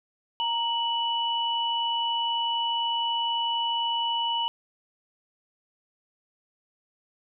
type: tone pair together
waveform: sine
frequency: 931 / 2956 Hz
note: A#5 / F#7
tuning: -2 / -2 cents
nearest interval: octave + minor sixth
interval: 2000 cents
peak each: -27 dBFS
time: 0.4-4.48 s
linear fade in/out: 0 ms
effects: none